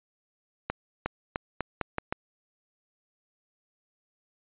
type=accelerating click train; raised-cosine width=0.5 ms; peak=-13 dBFS; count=7; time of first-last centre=0.7-2.125 s; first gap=360 ms; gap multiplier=0.83; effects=resampled to 8000 Hz